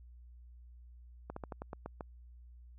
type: slowing click train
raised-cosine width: 1 ms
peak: -27 dBFS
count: 8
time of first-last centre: 1.3-2.008 s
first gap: 64 ms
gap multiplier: 1.15
effects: added 60 Hz sine -52 dBFS peak until 2.78 s